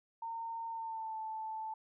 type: tone with pitch glide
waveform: sine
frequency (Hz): 914 to 878.3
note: A#5 to A5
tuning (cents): -34 to -3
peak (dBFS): -38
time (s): 0.22-1.74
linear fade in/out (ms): 5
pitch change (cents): -69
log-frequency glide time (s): 0.68-1.18
effects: none